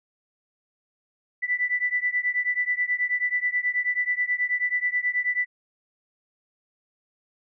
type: beating tone pair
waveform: sine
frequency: 1975.5 / 1984.8 Hz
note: B6 / B6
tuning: 0 / +8 cents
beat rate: 9.3 Hz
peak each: -25 / -26 dBFS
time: 1.42-5.46 s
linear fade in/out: 20 ms
effects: none